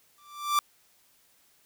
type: tone with exponential growth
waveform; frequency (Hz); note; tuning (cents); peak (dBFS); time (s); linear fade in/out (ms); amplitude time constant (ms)
45% pulse; 1174.7; D6; 0; -19; 0.18-0.59; 1; 88
effects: white hiss -64 dBFS RMS until 1.65 s